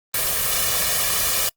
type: noise with comb filter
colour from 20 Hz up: white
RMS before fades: -21 dBFS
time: 0.14-1.49 s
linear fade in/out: 2 ms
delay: 1.7 ms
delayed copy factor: +0.7
effects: noise-tail reverb RT60 0.1 s tail -26 dB re dry + Opus 24 kbps